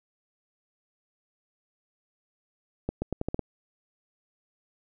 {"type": "accelerating click train", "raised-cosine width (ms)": 2, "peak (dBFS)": -15, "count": 7, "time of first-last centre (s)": [2.89, 3.393], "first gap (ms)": 130, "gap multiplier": 0.82, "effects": []}